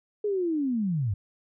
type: linear sweep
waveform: sine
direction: down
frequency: 425.9 to 90.4 Hz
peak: -24 dBFS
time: 0.24-1.14 s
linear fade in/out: 5 ms
effects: none